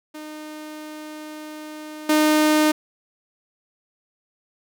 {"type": "tone with level steps", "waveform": "sawtooth", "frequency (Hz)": 306.2, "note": "D#4", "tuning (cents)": -28, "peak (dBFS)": [-30, -11], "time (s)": [0.14, 2.72], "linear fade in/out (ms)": 10, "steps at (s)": 2.09, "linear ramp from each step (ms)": 5, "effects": []}